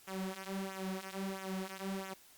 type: tone with flanger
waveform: sawtooth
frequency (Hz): 191.4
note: G3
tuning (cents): -41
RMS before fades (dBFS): -41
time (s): 0.07-2.14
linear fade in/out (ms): 10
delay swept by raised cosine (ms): 0.21 to 5.51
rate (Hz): 1.5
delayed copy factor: -0.85
effects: white hiss -61 dBFS RMS until 2.37 s + Opus 48 kbps